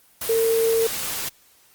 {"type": "tone in noise", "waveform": "sine", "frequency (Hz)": 453.6, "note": "A#4", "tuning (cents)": -47, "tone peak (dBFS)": -17, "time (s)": [0.29, 0.87], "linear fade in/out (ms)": 5, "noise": "white", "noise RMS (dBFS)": -28, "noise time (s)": [0.21, 1.29], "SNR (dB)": 8, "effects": ["white hiss -56 dBFS RMS until 1.74 s", "Opus 24 kbps"]}